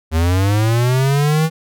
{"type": "linear sweep", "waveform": "square", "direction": "up", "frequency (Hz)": [77.78, 162.4], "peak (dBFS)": -13, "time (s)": [0.11, 1.5], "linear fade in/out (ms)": 50, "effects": []}